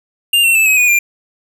square tone with pitch steps, 2801 / 2713 / 2629 / 2546 / 2467 / 2390 Hz, F7 / E7 / E7 / D#7 / D#7 / D7, +4 / +49 / -5 / +39 / -15 / +30 cents, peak -9 dBFS, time 0.33-0.99 s, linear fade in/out 5 ms, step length 110 ms, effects none

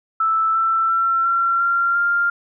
sine tone with pitch steps, 1318.5 / 1333.8 / 1349.3 / 1365 / 1380.9 / 1396.9 Hz, E6 / E6 / E6 / F6 / F6 / F6, 0 / +20 / +40 / -40 / -20 / 0 cents, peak -15 dBFS, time 0.2-2.3 s, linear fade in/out 5 ms, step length 350 ms, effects none

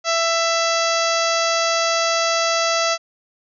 harmonic tone, 665 Hz, E5, 15 cents sharp, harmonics 1 / 2 / 3 / 4 / 5 / 6 / 7 / 8 / 9 / 10, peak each -21 / -22 / -27 / -28 / -30 / -30 / -27 / -30 / -28 / -33 dBFS, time 0.04-2.98 s, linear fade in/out 50 ms, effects none

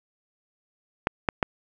clicks, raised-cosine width 0.5 ms, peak -6 dBFS, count 3, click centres 1.071 / 1.288 / 1.428 s, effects none

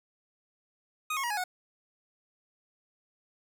25% pulse tone with pitch steps, 1244.5 / 1089.7 / 954.1 / 835.4 / 731.5 Hz, D#6 / C#6 / A#5 / G#5 / F#5, 0 / -30 / +40 / +10 / -20 cents, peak -26 dBFS, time 1.1-1.44 s, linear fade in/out 5 ms, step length 68 ms, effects none

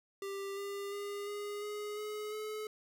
square tone with pitch steps, 394.6 / 400.1 / 405.7 / 411.4 / 417.1 / 422.9 / 428.8 Hz, G4 / G4 / G#4 / G#4 / G#4 / G#4 / A4, +11 / +35 / -41 / -16 / +7 / +31 / -45 cents, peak -39 dBFS, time 0.22-2.67 s, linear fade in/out 2 ms, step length 350 ms, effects none

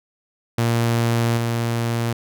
sawtooth tone with level steps, 116.8 Hz, A#2, 4 cents sharp, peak -13 / -16 dBFS, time 0.58-2.13 s, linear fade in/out 5 ms, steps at 1.37 s, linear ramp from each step 5 ms, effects none

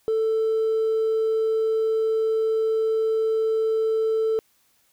triangle tone with hard clipping, 442.6 Hz, A4, 10 cents sharp, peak -19 dBFS, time 0.08-4.39 s, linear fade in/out 0 ms, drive 2 dB, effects white hiss -64 dBFS RMS until 4.92 s

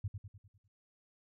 sine tone with echo, 100 Hz, G2, 35 cents sharp, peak -33 dBFS, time 0.04-0.08 s, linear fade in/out 5 ms, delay 100 ms, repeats 6, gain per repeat -6 dB, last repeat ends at 0.68 s, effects none

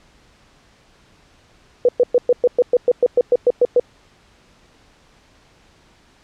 sine tone bursts, 490 Hz, B4, 14 cents flat, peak -9 dBFS, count 14, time 1.85-3.798 s, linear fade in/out 2 ms, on 37 ms, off 110 ms, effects pink hiss -53 dBFS RMS until 6.23 s + low-pass 6000 Hz 12 dB/octave

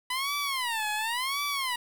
15% pulse tone with vibrato, 987.8 Hz, B5, in tune, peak -22 dBFS, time 0.1-1.76 s, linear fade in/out 5 ms, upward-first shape sine, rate 0.93 Hz, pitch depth 270 cents each way, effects 8-bit

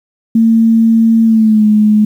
sine tone with pitch glide, 226.2 to 212.3 Hz, A3 to G#3, +48 to +38 cents, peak -5 dBFS, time 0.35-2.05 s, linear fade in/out 5 ms, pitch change -110 cents, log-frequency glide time 1.24-1.65 s, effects 7-bit

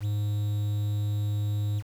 triangle tone with quantisation, 103.83 Hz, G#2, in tune, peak -23 dBFS, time 0-1.83 s, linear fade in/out 50 ms, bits 8, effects none

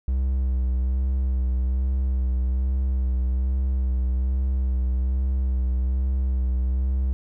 triangle tone with vibrato, 64.2 Hz, C2, 32 cents flat, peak -18 dBFS, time 0.08-7.13 s, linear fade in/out 0 ms, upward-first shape sine, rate 1.2 Hz, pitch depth 33 cents each way, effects none

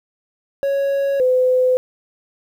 triangle / sine tone pair in turn, 554.4 / 508.2 Hz, C#5 / B4, 0 / +49 cents, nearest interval major second, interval 151 cents, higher first, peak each -14 / -12 dBFS, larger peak second, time 0.63-1.2 / 1.2-1.77 s, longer neither, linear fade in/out 0 ms, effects 8-bit

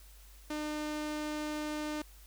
sawtooth tone with low-pass filter, 302.2 Hz, D4, 50 cents sharp, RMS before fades -37 dBFS, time 0.5-2.02 s, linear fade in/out 5 ms, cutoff 8600 Hz, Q 0.79, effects added 50 Hz sine -53 dBFS peak until 2.26 s + white hiss -60 dBFS RMS until 2.26 s

